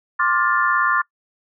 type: chord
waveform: sine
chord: D minor seventh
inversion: third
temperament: just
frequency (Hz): 1057.2 / 1174.7 / 1409.6 / 1762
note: C6 / D6 / F6 / A6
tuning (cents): +18 / 0 / +16 / +2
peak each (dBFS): -21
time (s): 0.19-1.02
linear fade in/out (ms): 10
effects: noise-tail reverb RT60 0.1 s tail -23 dB re dry